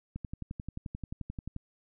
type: click train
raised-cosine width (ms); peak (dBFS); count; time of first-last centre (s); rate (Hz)
5; -25; 17; 0.16-1.564; 11.4
effects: none